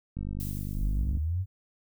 click train, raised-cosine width 5 ms, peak -23 dBFS, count 51, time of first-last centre 0.17-1.172 s, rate 49.9 Hz
violet noise with exponential decay, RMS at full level -39 dBFS, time 0.4-1.46 s, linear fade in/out 1 ms, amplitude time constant 230 ms
sine linear sweep, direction up, 32.96 to 98 Hz, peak -26 dBFS, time 0.74-1.46 s, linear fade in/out 50 ms
effects none

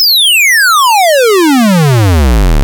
square exponential sweep, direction down, 5350 to 32.78 Hz, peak -5 dBFS, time 0-2.63 s, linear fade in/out 0 ms, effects none

